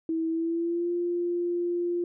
sine tone with pitch glide, 325.2 to 348.5 Hz, E4 to F4, -23 to -4 cents, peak -25 dBFS, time 0.09-2.04 s, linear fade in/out 2 ms, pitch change +119 cents, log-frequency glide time 0.29-0.91 s, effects none

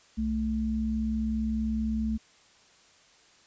sine tone pair together, 64.69 / 220 Hz, C2 / A3, -19 / 0 cents, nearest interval octave + major sixth, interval 2119 cents, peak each -32 / -27 dBFS, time 0.17-2.18 s, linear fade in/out 20 ms, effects white hiss -59 dBFS RMS until 3.46 s + resampled to 16000 Hz

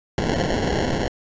blue noise with sample-and-hold, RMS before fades -22 dBFS, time 0.18-1.08 s, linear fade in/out 2 ms, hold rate 1225 Hz, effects resampled to 16000 Hz

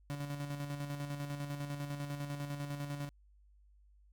35% pulse tone with tremolo, 143.6 Hz, D3, 39 cents flat, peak -35 dBFS, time 0.1-3.09 s, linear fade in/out 0 ms, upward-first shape square, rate 10 Hz, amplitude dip 45%, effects added 50 Hz sine -61 dBFS peak until 4.12 s

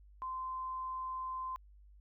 sine tone, 1036 Hz, C6, 17 cents flat, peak -37 dBFS, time 0.22-1.56 s, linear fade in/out 0 ms, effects added 50 Hz sine -56 dBFS peak until 2 s

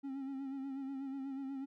triangle tone with vibrato, 271 Hz, C#4, 39 cents flat, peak -37 dBFS, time 0.03-1.66 s, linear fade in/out 20 ms, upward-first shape sine, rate 8.2 Hz, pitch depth 46 cents each way, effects none

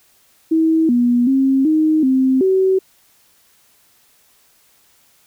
sine tone with pitch steps, 321.7 / 242.2 / 268 / 312 / 262 / 379.2 Hz, E4 / B3 / C4 / D#4 / C4 / F#4, -42 / -34 / +42 / +5 / +2 / +43 cents, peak -11 dBFS, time 0.51-2.79 s, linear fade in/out 10 ms, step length 380 ms, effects white hiss -55 dBFS RMS until 5.26 s

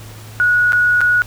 sine tone with dropouts, 1459 Hz, F#6, 25 cents flat, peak -10 dBFS, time 0.4-1.22 s, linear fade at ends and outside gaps 0 ms, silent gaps 0.722-0.731 / 1.007-1.014 s, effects added 108 Hz sine -34 dBFS peak until 1.26 s + pink hiss -39 dBFS RMS until 1.26 s

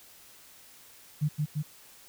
sine tone with echo, 150.2 Hz, D3, 39 cents sharp, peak -23 dBFS, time 1.21-1.29 s, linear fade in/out 20 ms, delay 170 ms, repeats 2, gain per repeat -2 dB, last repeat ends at 1.63 s, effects white hiss -54 dBFS RMS until 2.08 s

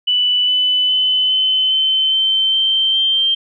sine tone with pitch steps, 2976 / 3000 / 3025 / 3049 / 3074 / 3099 / 3124 / 3149 Hz, F#7 / F#7 / F#7 / G7 / G7 / G7 / G7 / G7, +9 / +23 / +38 / -49 / -35 / -21 / -7 / +7 cents, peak -12 dBFS, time 0.07-3.35 s, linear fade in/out 10 ms, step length 410 ms, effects none

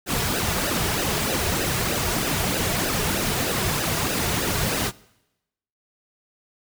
pink noise with flanger, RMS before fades -24 dBFS, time 0.06-4.92 s, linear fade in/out 50 ms, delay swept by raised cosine 0.89 to 3.89 ms, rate 3.2 Hz, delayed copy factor -0.7, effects noise-tail reverb RT60 0.9 s tail -22 dB re dry

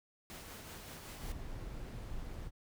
pink noise with tremolo, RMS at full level -48 dBFS, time 0.3-1.32 s, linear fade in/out 0 ms, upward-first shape triangle, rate 5.3 Hz, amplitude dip 35%
brown noise, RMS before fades -43 dBFS, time 1.18-2.51 s, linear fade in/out 50 ms
effects none

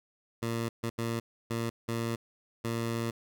15% pulse tone bursts at uneven times, 115.6 Hz, A#2, 14 cents flat, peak -24 dBFS, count 6, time 0.42-0.69 / 0.83-0.9 / 0.98-1.2 / 1.5-1.7 / 1.88-2.16 / 2.64-3.11 s, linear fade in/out 10 ms, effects none

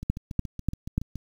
two click trains, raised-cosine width 5 ms, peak -22 / -11 dBFS, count 9 / 4, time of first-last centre 0.03-1.157 / 0.1-0.98 s, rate 7.1 / 3.41 Hz, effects 8-bit

